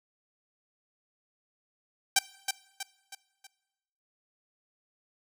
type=tone with echo; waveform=5% pulse; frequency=780 Hz; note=G5; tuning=9 cents flat; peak=-8 dBFS; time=2.16-2.19 s; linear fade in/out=5 ms; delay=320 ms; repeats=4; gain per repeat=-7 dB; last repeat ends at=3.47 s; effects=noise-tail reverb RT60 1.0 s tail -20 dB re dry